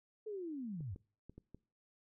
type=linear sweep; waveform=sine; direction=down; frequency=442.8 to 80 Hz; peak=-40 dBFS; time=0.26-0.95 s; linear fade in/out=10 ms
type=clicks; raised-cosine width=3 ms; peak=-39 dBFS; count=5; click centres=0.807 / 0.961 / 1.296 / 1.38 / 1.546 s
effects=noise-tail reverb RT60 0.4 s tail -23 dB re dry